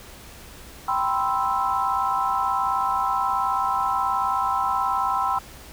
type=chord; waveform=sine; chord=C major seventh; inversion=second; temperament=equal; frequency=784 / 987.8 / 1046.5 / 1318.5 Hz; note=G5 / B5 / C6 / E6; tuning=0 / 0 / 0 / 0 cents; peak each=-26 dBFS; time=0.88-5.39 s; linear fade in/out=5 ms; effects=added 60 Hz sine -49 dBFS peak until 5.72 s + pink hiss -44 dBFS RMS until 5.72 s